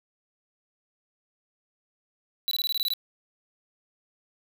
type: tone bursts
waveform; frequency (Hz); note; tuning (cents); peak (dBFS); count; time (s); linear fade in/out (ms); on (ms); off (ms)
square; 3951; B7; 0; -25; 9; 2.48-2.936; 0; 32; 21
effects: none